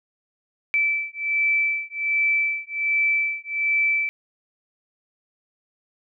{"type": "beating tone pair", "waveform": "sine", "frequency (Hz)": [2320, 2321.3], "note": ["D7", "D7"], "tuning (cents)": [-22, -21], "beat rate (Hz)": 1.3, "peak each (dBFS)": -23, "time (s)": [0.74, 4.09], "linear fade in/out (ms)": 0, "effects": []}